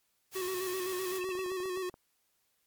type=noise; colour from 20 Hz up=white; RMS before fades=-43 dBFS; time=0.31-1.22 s; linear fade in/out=50 ms
type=tone with vibrato; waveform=square; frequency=370 Hz; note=F#4; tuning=in tune; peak=-34 dBFS; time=0.35-1.9 s; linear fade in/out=10 ms; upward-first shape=square; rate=7.8 Hz; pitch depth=37 cents each way
type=tone bursts; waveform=sine; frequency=2637 Hz; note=E7; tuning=in tune; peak=-38 dBFS; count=3; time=1.21-1.416 s; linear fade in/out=2 ms; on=24 ms; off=67 ms
type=clicks; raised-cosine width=1 ms; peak=-35 dBFS; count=11; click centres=1.242 / 1.29 / 1.353 / 1.391 / 1.462 / 1.518 / 1.603 / 1.657 / 1.774 / 1.897 / 1.941 s
effects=white hiss -75 dBFS RMS until 2.66 s + MP3 96 kbps